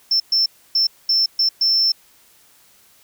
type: tone bursts at uneven times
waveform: sine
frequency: 5350 Hz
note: E8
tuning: 25 cents sharp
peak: -12 dBFS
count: 6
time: 0.11-0.2 / 0.32-0.46 / 0.75-0.87 / 1.09-1.26 / 1.39-1.49 / 1.61-1.92 s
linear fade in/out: 5 ms
effects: tanh soft clip ceiling -11 dBFS + white hiss -53 dBFS RMS until 3.03 s